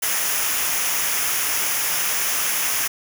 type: noise with comb filter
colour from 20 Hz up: white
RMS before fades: -22 dBFS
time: 0.02-2.88 s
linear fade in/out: 10 ms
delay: 0.24 ms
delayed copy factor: -0.6
effects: none